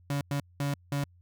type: tone bursts at uneven times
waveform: 35% pulse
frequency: 142.1 Hz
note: C#3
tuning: 43 cents sharp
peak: -26 dBFS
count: 4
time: 0.1-0.21 / 0.31-0.4 / 0.6-0.74 / 0.92-1.04 s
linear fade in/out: 2 ms
effects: added 88 Hz sine -56 dBFS peak until 1.21 s